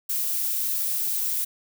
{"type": "noise", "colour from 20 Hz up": "violet", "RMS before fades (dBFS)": -26, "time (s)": [0.09, 1.45], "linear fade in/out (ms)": 10, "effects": []}